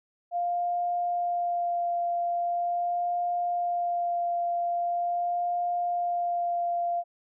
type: tone with vibrato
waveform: sine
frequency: 698.5 Hz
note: F5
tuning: in tune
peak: -25 dBFS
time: 0.31-7.04 s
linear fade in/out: 50 ms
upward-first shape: sine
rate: 0.42 Hz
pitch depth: 12 cents each way
effects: none